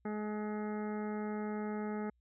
harmonic tone, 211.3 Hz, G#3, 30 cents sharp, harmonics 1 / 2 / 3 / 4 / 6 / 7 / 8 / 9 / 10, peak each -37 / -41 / -50 / -46 / -50 / -55 / -57 / -58 / -57 dBFS, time 0.05-2.1 s, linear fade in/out 5 ms, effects added 60 Hz sine -70 dBFS peak until 2.2 s

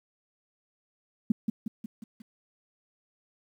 sine tone with echo, 220 Hz, A3, in tune, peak -18 dBFS, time 1.3-1.32 s, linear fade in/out 5 ms, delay 180 ms, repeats 5, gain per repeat -5 dB, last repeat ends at 2.22 s, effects 10-bit

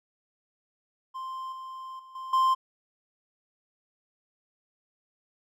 triangle tone with level steps, 1046.5 Hz, C6, in tune, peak -32 / -36 / -45 / -34 / -18 dBFS, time 1.14-2.55 s, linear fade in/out 20 ms, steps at 1.52 / 1.99 / 2.15 / 2.33 s, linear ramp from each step 5 ms, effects none

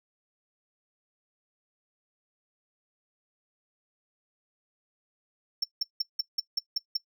triangle tone bursts, 5410 Hz, E8, 44 cents sharp, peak -23 dBFS, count 8, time 5.62-6.97 s, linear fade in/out 5 ms, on 20 ms, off 170 ms, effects noise-tail reverb RT60 0.1 s tail -19 dB re dry

